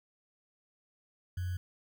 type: tone with sample-and-hold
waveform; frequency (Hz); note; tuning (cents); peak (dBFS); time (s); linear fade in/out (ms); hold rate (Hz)
sine; 89.8; F2; +49; -32; 1.37-1.57; 5; 1575
effects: none